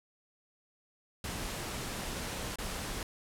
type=noise with dropouts; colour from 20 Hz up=pink; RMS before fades=-38 dBFS; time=1.24-3.03 s; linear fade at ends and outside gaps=2 ms; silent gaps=2.558-2.585 s; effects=low-pass 12000 Hz 12 dB/octave